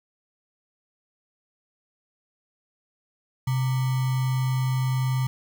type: tone with sample-and-hold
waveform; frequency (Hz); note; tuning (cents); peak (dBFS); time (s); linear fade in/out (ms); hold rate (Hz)
sine; 129.4; C3; -19; -21; 3.47-5.27; 5; 1050
effects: none